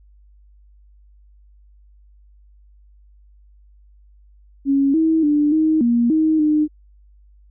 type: tone with pitch steps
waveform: sine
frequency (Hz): 276.3 / 321.2 / 295.4 / 314.2 / 236.7 / 314.6 / 303.7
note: C#4 / E4 / D4 / D#4 / A#3 / D#4 / D#4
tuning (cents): -6 / -45 / +10 / +17 / +27 / +19 / -42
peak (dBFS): -13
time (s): 4.65-6.68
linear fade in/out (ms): 50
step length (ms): 290
effects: added 50 Hz sine -47 dBFS peak until 7.5 s